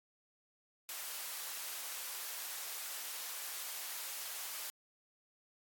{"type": "high-pass noise", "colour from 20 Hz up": "white", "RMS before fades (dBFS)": -43, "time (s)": [0.89, 4.7], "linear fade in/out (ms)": 0, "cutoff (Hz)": 680, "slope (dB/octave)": 12, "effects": ["AAC 64 kbps"]}